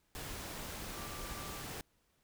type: tone in noise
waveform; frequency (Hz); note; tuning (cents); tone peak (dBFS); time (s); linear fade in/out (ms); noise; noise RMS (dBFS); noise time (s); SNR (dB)
sine; 1175; D6; +1; -51; 0.94-1.63; 0; pink; -44; 0.15-1.81; -10
effects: pink hiss -75 dBFS RMS until 2.23 s